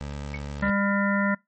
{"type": "tone", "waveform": "20% pulse", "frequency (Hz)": 71.6, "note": "D2", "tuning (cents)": -43, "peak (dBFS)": -27, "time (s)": [0.01, 0.7], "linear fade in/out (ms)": 0}
{"type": "tone with exponential decay", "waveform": "sine", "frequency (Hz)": 2222, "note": "C#7", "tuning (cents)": 4, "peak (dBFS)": -29, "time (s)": [0.34, 0.43], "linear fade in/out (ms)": 1, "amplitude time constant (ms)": 19}
{"type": "harmonic tone", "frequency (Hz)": 200, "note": "G3", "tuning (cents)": 35, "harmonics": [1, 3, 5, 7, 9, 10], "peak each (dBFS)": [-23, -30, -32, -29, -30, -35], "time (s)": [0.62, 1.35], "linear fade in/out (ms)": 10}
{"effects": ["noise-tail reverb RT60 0.2 s tail -25 dB re dry", "MP3 32 kbps"]}